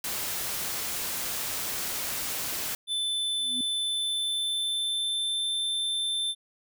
white noise, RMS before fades -32 dBFS, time 0.04-2.75 s, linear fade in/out 2 ms
square tone with pitch glide, 3520 to 3555 Hz, A7 to A7, 0 to +17 cents, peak -27 dBFS, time 2.87-6.35 s, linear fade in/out 50 ms, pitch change +17 cents, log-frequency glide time 3.83-5.5 s
sine tone with exponential growth, 249.3 Hz, B3, 16 cents sharp, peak -31 dBFS, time 3.33-3.61 s, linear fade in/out 2 ms, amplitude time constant 59 ms
effects none

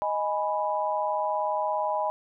sine chord, G# minor, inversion second, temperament equal, 622.3 / 830.6 / 987.8 Hz, D#5 / G#5 / B5, 0 / 0 / 0 cents, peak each -29 dBFS, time 0.02-2.1 s, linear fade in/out 0 ms, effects none

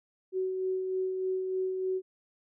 sine tone with tremolo, 374.8 Hz, F#4, 22 cents sharp, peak -27 dBFS, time 0.32-2.02 s, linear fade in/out 50 ms, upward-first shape sine, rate 3.3 Hz, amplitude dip 35%, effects none

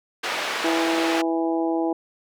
white band-pass noise, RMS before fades -27 dBFS, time 0.23-1.22 s, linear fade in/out 10 ms, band 430 to 2600 Hz, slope 12 dB/octave
harmonic tone, 164.81 Hz, E3, in tune, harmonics 2 / 3 / 4 / 5 / 6, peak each -22 / -30 / -29 / -29 / -39 dBFS, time 0.64-1.93 s, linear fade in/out 5 ms
effects none

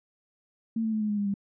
sine tone with pitch steps, 225.6 / 221 / 216.4 / 212 / 207.6 / 203.3 / 199.14 Hz, A3 / A3 / A3 / G#3 / G#3 / G#3 / G3, +44 / +8 / -29 / +36 / 0 / -37 / +28 cents, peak -25 dBFS, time 0.76-1.341 s, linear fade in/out 5 ms, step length 83 ms, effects none

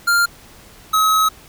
square tone pair in turn, 1396.9 / 1279.2 Hz, F6 / D#6, 0 / +48 cents, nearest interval major second, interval 152 cents, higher first, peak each -13 dBFS, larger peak neither, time 0.07-0.26 / 0.93-1.29 s, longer second, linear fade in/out 10 ms, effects pink hiss -44 dBFS RMS until 1.48 s

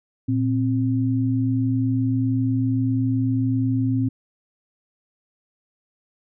sine tone pair together, 115.3 / 263.1 Hz, A#2 / C4, -19 / +10 cents, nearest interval octave + major second, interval 1429 cents, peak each -21 dBFS, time 0.28-4.09 s, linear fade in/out 10 ms, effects none

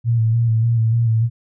sine tone with vibrato, 114.5 Hz, A#2, 31 cents flat, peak -13 dBFS, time 0.04-1.3 s, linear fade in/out 50 ms, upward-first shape square, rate 3.4 Hz, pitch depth 35 cents each way, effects none

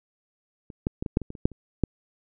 clicks, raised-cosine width 3 ms, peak -28 / -11 / -16 / -17 / -7 / -21 / -23 / -29 / -6 / -30 / -8 dBFS, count 11, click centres 0.702 / 0.869 / 1.025 / 1.062 / 1.171 / 1.217 / 1.304 / 1.352 / 1.455 / 1.517 / 1.837 s, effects none

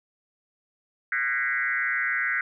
sine tone with frequency modulation, 1760 Hz, A6, in tune, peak -23 dBFS, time 1.12-2.41 s, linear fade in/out 2 ms, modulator 127 Hz, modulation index 2.7, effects none

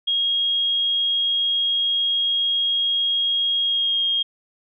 sine tone with pitch glide, 3271 to 3241 Hz, G#7 to G#7, -27 to -43 cents, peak -18 dBFS, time 0.07-4.23 s, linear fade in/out 10 ms, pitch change -16 cents, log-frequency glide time 3.63-3.98 s, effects none

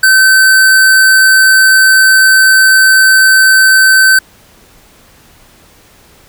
square tone, 1538 Hz, G6, 33 cents flat, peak -4 dBFS, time 0.03-4.19 s, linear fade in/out 5 ms, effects pink hiss -43 dBFS RMS until 6.28 s

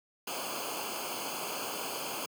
pink noise with comb filter, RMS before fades -37 dBFS, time 0.27-2.26 s, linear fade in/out 5 ms, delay 0.53 ms, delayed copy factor -0.85, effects high-pass 200 Hz 12 dB/octave

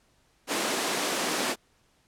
pink high-pass noise, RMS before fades -28 dBFS, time 0.47-1.56 s, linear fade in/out 50 ms, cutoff 230 Hz, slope 24 dB/octave, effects pink hiss -66 dBFS RMS until 2.07 s + low-pass 10000 Hz 12 dB/octave

